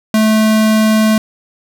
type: tone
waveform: square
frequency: 217.5 Hz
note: A3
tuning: 20 cents flat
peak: -9 dBFS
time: 0.14-1.18 s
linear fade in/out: 2 ms
effects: none